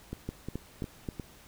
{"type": "two click trains", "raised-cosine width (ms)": 3, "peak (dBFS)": [-23, -21], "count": [4, 4], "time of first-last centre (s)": [[0.13, 1.198], [0.29, 1.088]], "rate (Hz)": [2.81, 3.76], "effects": ["pink hiss -55 dBFS RMS until 1.47 s"]}